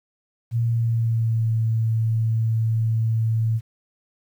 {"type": "tone with pitch glide", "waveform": "sine", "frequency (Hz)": [116.54, 112.31], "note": ["A#2", "A2"], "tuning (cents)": [0, 36], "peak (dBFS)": -18, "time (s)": [0.51, 3.61], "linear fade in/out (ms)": 50, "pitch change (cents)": -64, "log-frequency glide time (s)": [0.61, 1.5], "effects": ["9-bit"]}